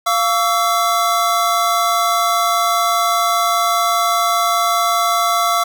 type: tone cluster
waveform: square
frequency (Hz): 694 / 1135 / 1326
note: F5 / C#6 / E6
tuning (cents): -11 / +41 / +10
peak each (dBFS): -19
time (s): 0.06-5.64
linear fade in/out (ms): 10
effects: none